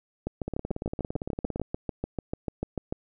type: two click trains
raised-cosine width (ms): 2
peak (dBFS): -16 / -18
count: 19 / 21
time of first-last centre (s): 0.27-2.925 / 0.48-1.616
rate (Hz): 6.78 / 17.6
effects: none